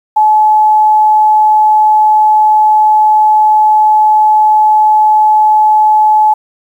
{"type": "tone", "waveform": "sine", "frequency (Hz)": 857, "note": "A5", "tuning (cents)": -46, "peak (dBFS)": -4, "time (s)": [0.16, 6.34], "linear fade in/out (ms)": 10, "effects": ["7-bit"]}